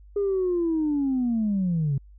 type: linear sweep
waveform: sine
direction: down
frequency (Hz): 410.3 to 132.9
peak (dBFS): -20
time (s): 0.16-1.98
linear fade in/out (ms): 5
effects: tanh soft clip ceiling -18 dBFS + added 50 Hz sine -46 dBFS peak until 2.18 s